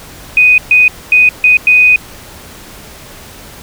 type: tone bursts at uneven times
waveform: sine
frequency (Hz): 2492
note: D#7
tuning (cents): +2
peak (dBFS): -3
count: 5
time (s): 0.37-0.58 / 0.71-0.88 / 1.12-1.29 / 1.44-1.57 / 1.67-1.96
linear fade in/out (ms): 2
effects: pink hiss -33 dBFS RMS until 3.62 s